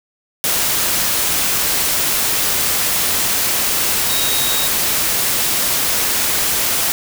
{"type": "tone in noise", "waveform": "sine", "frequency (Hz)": 3776, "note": "A#7", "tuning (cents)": 22, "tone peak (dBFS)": -22, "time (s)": [4.1, 4.67], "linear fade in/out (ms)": 0, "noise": "white", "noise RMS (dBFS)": -17, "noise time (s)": [0.44, 6.92], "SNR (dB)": -8, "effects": []}